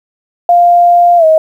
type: tone with pitch glide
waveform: sine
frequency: 698.5 to 633.2 Hz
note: F5 to D#5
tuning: 0 to +30 cents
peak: -3 dBFS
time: 0.49-1.38 s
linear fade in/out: 2 ms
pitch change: -170 cents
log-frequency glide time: 1.17-1.25 s
effects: 7-bit